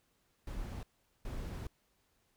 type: noise bursts at uneven times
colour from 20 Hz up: brown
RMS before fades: -41 dBFS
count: 2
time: 0.47-0.83 / 1.25-1.67 s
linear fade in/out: 2 ms
effects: pink hiss -75 dBFS RMS until 2.36 s